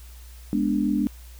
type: chord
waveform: sine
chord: G# diminished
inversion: none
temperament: equal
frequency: 207.7 / 246.9 / 293.7 Hz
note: G#3 / B3 / D4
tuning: 0 / 0 / 0 cents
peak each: -24 / -26 / -24 dBFS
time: 0.53-1.07 s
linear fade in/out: 0 ms
effects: added 60 Hz sine -41 dBFS peak until 1.39 s + white hiss -52 dBFS RMS until 1.39 s